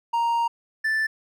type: tone pair in turn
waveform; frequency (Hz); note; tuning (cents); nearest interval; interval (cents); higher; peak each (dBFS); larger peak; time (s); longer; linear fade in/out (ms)
triangle; 933 / 1761.3; A#5 / A6; +1 / +1; major seventh; 1100; second; -18 / -19; first; 0.13-0.48 / 0.84-1.07; first; 10
effects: none